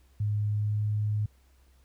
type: tone with pitch glide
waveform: sine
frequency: 104.6 to 105.51 Hz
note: G#2 to G#2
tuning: +13 to +28 cents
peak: -25 dBFS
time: 0.2-1.26 s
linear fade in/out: 5 ms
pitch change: +15 cents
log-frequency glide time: 0.47-0.82 s
effects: added 65 Hz sine -58 dBFS peak until 1.84 s + pink hiss -68 dBFS RMS until 1.84 s